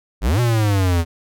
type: exponential two-way sweep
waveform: square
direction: up then down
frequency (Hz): 46 to 123.47 to 81.8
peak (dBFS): -15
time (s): 0.21-1.05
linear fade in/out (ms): 50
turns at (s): 0.4
effects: none